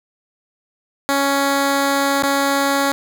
10% pulse tone with dropouts, 278.1 Hz, C#4, 6 cents sharp, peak -7 dBFS, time 1.09-2.92 s, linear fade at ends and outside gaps 0 ms, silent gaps 2.224-2.234 s, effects none

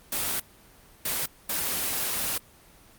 white noise bursts at uneven times, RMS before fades -28 dBFS, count 3, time 0.12-0.4 / 1.05-1.26 / 1.49-2.38 s, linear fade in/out 5 ms, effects pink hiss -54 dBFS RMS until 2.98 s + Opus 24 kbps

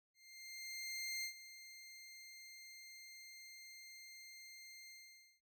20% pulse tone with ADSR envelope, 2104 Hz, C7, 9 cents sharp, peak -35 dBFS, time 0.14-5.41 s, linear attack 1100 ms, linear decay 89 ms, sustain -14 dB, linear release 520 ms, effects none

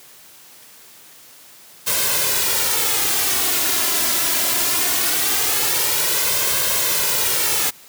white noise with flanger, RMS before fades -19 dBFS, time 1.86-7.71 s, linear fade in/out 20 ms, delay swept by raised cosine 1.9 to 3 ms, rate 0.21 Hz, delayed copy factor +0.6, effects white hiss -45 dBFS RMS until 7.88 s + high-pass 100 Hz 12 dB/octave

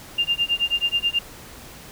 sine tone with tremolo, 2800 Hz, F7, 4 cents sharp, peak -16 dBFS, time 0.18-1.19 s, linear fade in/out 5 ms, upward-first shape sine, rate 9.3 Hz, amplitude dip 100%, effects pink hiss -42 dBFS RMS until 1.91 s

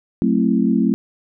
sine chord, F# half-diminished seventh, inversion none, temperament just, 185 / 222 / 266.4 / 333 Hz, F#3 / A3 / C4 / E4, 0 / +16 / +31 / +18 cents, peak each -20 / -17 / -19 / -23 dBFS, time 0.22-0.94 s, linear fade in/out 0 ms, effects none

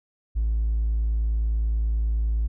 sine tone with hard clipping, 54.8 Hz, A1, 6 cents flat, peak -21 dBFS, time 0.35-2.48 s, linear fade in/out 20 ms, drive 1 dB, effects none

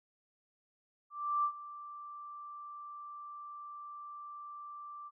sine tone with ADSR envelope, 1174.7 Hz, D6, in tune, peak -27 dBFS, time 1.1-5.11 s, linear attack 340 ms, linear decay 78 ms, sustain -17 dB, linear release 40 ms, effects none

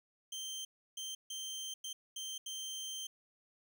25% pulse tone bursts at uneven times, 3136 Hz, G7, in tune, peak -37 dBFS, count 6, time 0.32-0.65 / 0.97-1.15 / 1.3-1.74 / 1.84-1.93 / 2.16-2.38 / 2.46-3.07 s, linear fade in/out 5 ms, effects none

